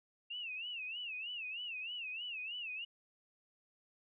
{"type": "tone with vibrato", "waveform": "sine", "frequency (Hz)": 2718, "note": "F7", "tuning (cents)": -48, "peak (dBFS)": -40, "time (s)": [0.3, 2.85], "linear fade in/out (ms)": 10, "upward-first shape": "sine", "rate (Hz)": 3.2, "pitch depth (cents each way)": 160, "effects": []}